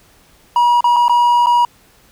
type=tone with dropouts; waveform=triangle; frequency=961 Hz; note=B5; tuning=48 cents flat; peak=-7 dBFS; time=0.56-1.65 s; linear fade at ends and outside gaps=2 ms; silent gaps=0.807-0.842 / 0.962-0.965 / 1.082-1.095 / 1.46-1.468 s; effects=pink hiss -50 dBFS RMS until 2.11 s